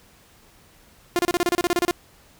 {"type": "tone bursts", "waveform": "sawtooth", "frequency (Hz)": 350.7, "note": "F4", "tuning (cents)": 7, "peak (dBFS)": -14, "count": 13, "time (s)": [1.16, 1.91], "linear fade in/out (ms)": 0, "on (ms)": 30, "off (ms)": 30, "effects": ["pink hiss -54 dBFS RMS until 2.39 s"]}